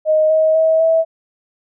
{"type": "tone with pitch steps", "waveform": "sine", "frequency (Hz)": [622.3, 631.7, 641.3, 651], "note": ["D#5", "D#5", "E5", "E5"], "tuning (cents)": [0, 26, -48, -22], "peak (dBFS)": -10, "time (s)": [0.05, 1.05], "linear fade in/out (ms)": 50, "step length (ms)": 250, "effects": []}